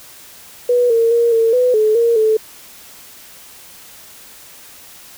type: tone with pitch steps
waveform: sine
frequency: 488.8 / 458.6 / 469.4 / 453.7 / 499 / 431 / 466.2 / 436.5 Hz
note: B4 / A#4 / A#4 / A#4 / B4 / A4 / A#4 / A4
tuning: -18 / -28 / +12 / -47 / +18 / -36 / 0 / -14 cents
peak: -10 dBFS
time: 0.69-2.37 s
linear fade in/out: 5 ms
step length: 210 ms
effects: white hiss -40 dBFS RMS until 5.17 s